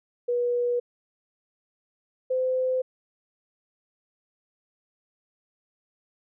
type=tone pair in turn; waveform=sine; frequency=484.8 / 513.6 Hz; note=B4 / C5; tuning=-32 / -32 cents; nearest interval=minor second; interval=100 cents; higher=second; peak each=-22 dBFS; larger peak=neither; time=0.28-0.8 / 2.3-2.82 s; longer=neither; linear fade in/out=10 ms; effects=none